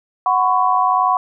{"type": "chord", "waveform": "sine", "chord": "F# suspended fourth", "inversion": "none", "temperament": "equal with one note detuned", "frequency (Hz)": [740, 1007.4, 1108.7], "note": ["F#5", "B5", "C#6"], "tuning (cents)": [0, 34, 0], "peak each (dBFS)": -17, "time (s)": [0.26, 1.17], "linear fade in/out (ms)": 2, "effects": []}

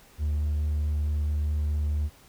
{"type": "tone with vibrato", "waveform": "triangle", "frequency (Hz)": 74.9, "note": "D2", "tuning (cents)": 35, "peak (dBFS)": -21, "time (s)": [0.18, 2.1], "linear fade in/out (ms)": 50, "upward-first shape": "sine", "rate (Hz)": 4.6, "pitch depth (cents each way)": 8, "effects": ["tanh soft clip ceiling -18 dBFS", "pink hiss -55 dBFS RMS until 2.28 s"]}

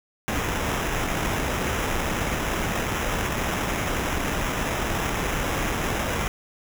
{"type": "noise with sample-and-hold", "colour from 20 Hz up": "pink", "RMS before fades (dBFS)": -26, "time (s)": [0.28, 6.28], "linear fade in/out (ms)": 0, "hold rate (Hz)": 4410, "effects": []}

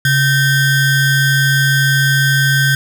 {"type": "ring-modulated tone", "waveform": "square", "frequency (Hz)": 842, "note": "G#5", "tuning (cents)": 24, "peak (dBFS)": -8, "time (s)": [0.05, 2.75], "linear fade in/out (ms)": 2, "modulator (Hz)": 705, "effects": []}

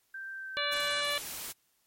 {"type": "tone with pitch glide", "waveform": "sine", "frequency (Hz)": [1568, 1529.5], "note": ["G6", "G6"], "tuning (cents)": [0, -43], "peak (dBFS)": -38, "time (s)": [0.14, 1.01], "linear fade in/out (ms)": 5, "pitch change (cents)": -43, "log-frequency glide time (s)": [0.33, 0.74]}
{"type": "harmonic tone", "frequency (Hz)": 580, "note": "D5", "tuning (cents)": -22, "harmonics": [1, 2, 3, 4, 5, 6, 7], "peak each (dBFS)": [-37, -37, -37, -37, -37, -37, -37], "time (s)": [0.57, 1.18], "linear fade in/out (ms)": 0}
{"type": "noise", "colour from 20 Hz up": "white", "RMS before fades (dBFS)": -40, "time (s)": [0.71, 1.53], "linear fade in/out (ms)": 20}
{"effects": ["white hiss -72 dBFS RMS until 1.86 s", "MP3 64 kbps"]}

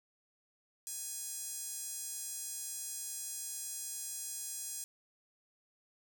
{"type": "tone with high-pass filter", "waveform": "sawtooth", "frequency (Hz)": 830.6, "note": "G#5", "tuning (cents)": 0, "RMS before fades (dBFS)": -42, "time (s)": [0.87, 4.84], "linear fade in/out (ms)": 0, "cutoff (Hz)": 7600, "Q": 2.3, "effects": []}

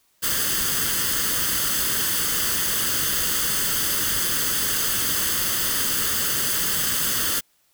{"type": "noise with comb filter", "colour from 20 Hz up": "white", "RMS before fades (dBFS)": -23, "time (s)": [0.22, 7.41], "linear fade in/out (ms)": 20, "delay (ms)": 0.63, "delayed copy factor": 0.65, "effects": ["white hiss -64 dBFS RMS until 7.73 s"]}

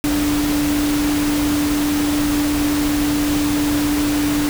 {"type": "tone in noise", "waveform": "sine", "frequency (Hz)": 293.7, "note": "D4", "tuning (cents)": 0, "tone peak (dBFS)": -16, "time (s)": [0.04, 4.49], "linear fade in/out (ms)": 0, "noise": "pink", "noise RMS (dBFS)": -24, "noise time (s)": [0.04, 4.49], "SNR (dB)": 5, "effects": []}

